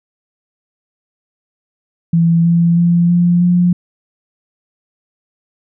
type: tone with pitch steps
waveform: sine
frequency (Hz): 167.3 / 169.64 / 172 / 174.4 / 176.84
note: E3 / E3 / F3 / F3 / F3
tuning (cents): +26 / +50 / -26 / -2 / +22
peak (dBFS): -8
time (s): 2.13-3.73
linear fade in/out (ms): 5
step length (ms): 320
effects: none